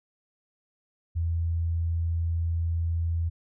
sine tone, 83.5 Hz, E2, 23 cents sharp, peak -24 dBFS, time 1.15-3.3 s, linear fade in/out 20 ms, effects none

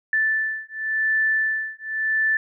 sine beating tone pair, 1758 / 1758.91 Hz, A6 / A6, -2 / -1 cents, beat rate 0.91 Hz, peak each -23 / -23 dBFS, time 0.13-2.37 s, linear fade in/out 2 ms, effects none

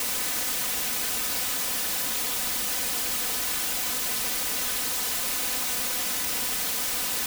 white noise with comb filter, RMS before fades -28 dBFS, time 0-7.26 s, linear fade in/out 2 ms, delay 4 ms, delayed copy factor +0.65, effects none

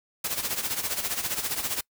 white noise with tremolo, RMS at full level -27 dBFS, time 0.24-1.81 s, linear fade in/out 5 ms, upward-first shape sine, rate 15 Hz, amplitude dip 70%, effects noise-tail reverb RT60 0.1 s tail -25 dB re dry

